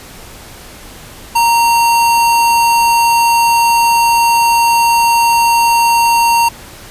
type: tone with sample-and-hold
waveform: sine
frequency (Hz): 932.3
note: A#5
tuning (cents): 0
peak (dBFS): -7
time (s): 1.35-6.49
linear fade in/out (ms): 10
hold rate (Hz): 3675
effects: pink hiss -34 dBFS RMS until 6.9 s + resampled to 32000 Hz